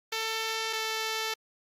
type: tone pair in turn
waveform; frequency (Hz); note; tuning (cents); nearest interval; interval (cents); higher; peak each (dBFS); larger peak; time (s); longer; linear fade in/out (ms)
5% pulse; 445.4 / 441.8; A4 / A4; +21 / +7; unison; 14; first; -18; neither; 0.12-0.73 / 0.73-1.34; neither; 5
effects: low-pass 11000 Hz 12 dB/octave + Opus 32 kbps